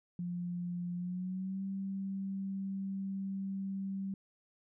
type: tone with pitch glide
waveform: sine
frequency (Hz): 176 to 194.16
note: F3 to G3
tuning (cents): +14 to -16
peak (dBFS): -35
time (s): 0.19-4.14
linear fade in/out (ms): 2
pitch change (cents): +170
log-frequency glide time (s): 0.95-1.63
effects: none